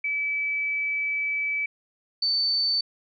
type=tone pair in turn; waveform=sine; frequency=2300 / 4535 Hz; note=D7 / C#8; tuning=-37 / +39 cents; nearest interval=octave; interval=1176 cents; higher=second; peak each=-24 / -21 dBFS; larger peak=second; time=0.04-1.66 / 2.22-2.81 s; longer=first; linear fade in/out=5 ms; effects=none